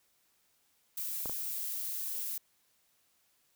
violet noise, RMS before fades -37 dBFS, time 0.97-2.38 s, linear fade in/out 5 ms
clicks, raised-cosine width 1 ms, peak -26 / -28 dBFS, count 2, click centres 1.258 / 1.296 s
effects white hiss -72 dBFS RMS until 3.55 s

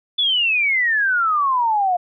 sine exponential sweep, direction down, 3502 to 698.5 Hz, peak -15 dBFS, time 0.18-1.97 s, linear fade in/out 10 ms, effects none

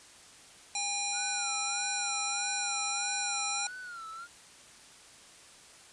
harmonic tone, 810 Hz, G#5, 43 cents flat, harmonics 1 / 3 / 5 / 7 / 9 / 10, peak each -38 / -38 / -38 / -38 / -38 / -38 dBFS, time 0.75-3.67 s, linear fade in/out 2 ms
triangle tone with vibrato, 1404 Hz, F6, 9 cents sharp, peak -39 dBFS, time 1.12-4.28 s, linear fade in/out 50 ms, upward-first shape sine, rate 1.6 Hz, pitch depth 120 cents each way
effects white hiss -54 dBFS RMS until 5.92 s + resampled to 22050 Hz

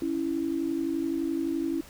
sine tone pair together, 278.3 / 330 Hz, C#4 / E4, +7 / +2 cents, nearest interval minor third, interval 295 cents, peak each -30 / -28 dBFS, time 0.02-1.81 s, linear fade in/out 2 ms, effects pink hiss -50 dBFS RMS until 1.89 s

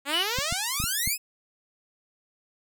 5% pulse exponential sweep, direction up, 270 to 2637 Hz, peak -15 dBFS, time 0.05-1.18 s, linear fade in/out 50 ms
sine tone, 2960 Hz, F#7, in tune, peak -24 dBFS, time 0.13-0.23 s, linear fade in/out 5 ms
clicks, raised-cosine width 5 ms, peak -20 dBFS, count 5, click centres 0.387 / 0.525 / 0.801 / 0.84 / 1.075 s
effects none

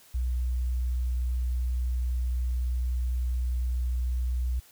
sine tone, 61.74 Hz, B1, in tune, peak -25 dBFS, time 0.14-4.6 s, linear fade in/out 10 ms, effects white hiss -56 dBFS RMS until 4.71 s

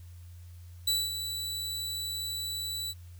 sawtooth tone with ADSR envelope, 3951 Hz, B7, in tune, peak -21 dBFS, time 0.87-2.94 s, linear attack 7 ms, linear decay 220 ms, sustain -9 dB, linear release 39 ms, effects added 87 Hz sine -45 dBFS peak until 3.19 s + white hiss -63 dBFS RMS until 3.19 s

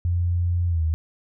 sine tone with pitch glide, 87.31 to 79.6 Hz, F2 to D#2, 0 to +40 cents, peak -19 dBFS, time 0.05-0.94 s, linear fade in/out 0 ms, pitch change -160 cents, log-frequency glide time 0.68-0.83 s, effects none

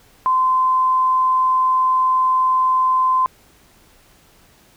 sine tone, 1032 Hz, C6, 24 cents flat, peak -13 dBFS, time 0.26-3.26 s, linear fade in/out 0 ms, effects pink hiss -52 dBFS RMS until 4.76 s

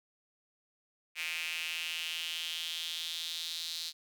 square tone with high-pass filter sweep, 82.41 Hz, E2, in tune, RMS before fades -38 dBFS, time 1.15-3.93 s, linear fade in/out 50 ms, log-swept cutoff 2400 to 4100 Hz, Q 4.5, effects none

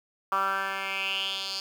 10% pulse tone with band-pass filter sweep, 194 Hz, G3, 18 cents flat, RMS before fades -30 dBFS, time 0.32-1.6 s, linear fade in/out 2 ms, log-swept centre 1200 to 4600 Hz, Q 5, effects 8-bit

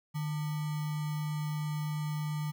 sine tone with sample-and-hold, 151.5 Hz, D#3, 46 cents flat, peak -31 dBFS, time 0.14-2.52 s, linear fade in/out 20 ms, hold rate 1050 Hz, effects none

